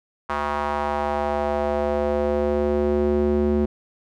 square tone with band-pass filter sweep, 73.2 Hz, D2, 5 cents flat, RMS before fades -22 dBFS, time 0.29-3.66 s, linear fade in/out 10 ms, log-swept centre 1100 to 300 Hz, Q 2.3, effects none

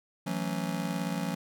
square chord, F# minor seventh, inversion third, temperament just, 166.5 / 185 / 222 / 277.5 Hz, E3 / F#3 / A3 / C#4, +18 / 0 / +16 / +2 cents, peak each -36 / -35 / -38 / -39 dBFS, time 0.26-1.35 s, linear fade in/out 10 ms, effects none

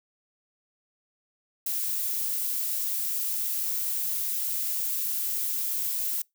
violet noise, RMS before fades -29 dBFS, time 1.66-6.22 s, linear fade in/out 5 ms, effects noise-tail reverb RT60 0.2 s tail -26 dB re dry

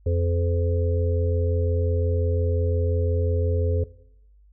harmonic tone with a mistuned harmonic, 85.7 Hz, F2, 32 cents flat, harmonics 1 / 3 / 5 / 6, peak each -20 / -36 / -29 / -30 dBFS, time 0.06-3.84 s, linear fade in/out 5 ms, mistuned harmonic 3, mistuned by +24 cents, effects noise-tail reverb RT60 0.8 s tail -19 dB re dry + added 50 Hz sine -51 dBFS peak until 4.52 s

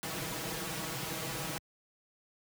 pink noise with comb filter, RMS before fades -37 dBFS, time 0.03-1.58 s, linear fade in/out 0 ms, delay 6.2 ms, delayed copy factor +0.95, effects high-pass 80 Hz 12 dB/octave

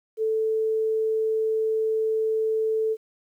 sine tone, 440 Hz, A4, in tune, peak -21 dBFS, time 0.17-2.97 s, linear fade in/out 50 ms, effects 10-bit

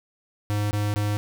square tone bursts, 103.83 Hz, G#2, in tune, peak -23 dBFS, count 3, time 0.5-1.17 s, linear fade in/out 0 ms, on 210 ms, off 20 ms, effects none

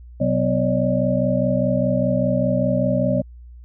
sine tone cluster, 127.9 / 187.6 / 252.3 / 561 / 606 Hz, C3 / F#3 / B3 / C#5 / D#5, -39 / +24 / +37 / +21 / -46 cents, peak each -23 dBFS, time 0.2-3.22 s, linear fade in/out 10 ms, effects added 60 Hz sine -38 dBFS peak until 3.64 s

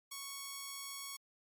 5% pulse tone, 1108.7 Hz, C#6, in tune, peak -31 dBFS, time 0.11-1.17 s, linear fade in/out 10 ms, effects MP3 96 kbps

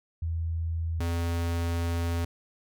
sine / square tone pair in turn, 82.41 / 84.82 Hz, E2 / E2, 0 / +50 cents, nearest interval unison, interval 50 cents, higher second, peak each -27 dBFS, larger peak neither, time 0.22-1 / 1-2.25 s, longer second, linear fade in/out 5 ms, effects none

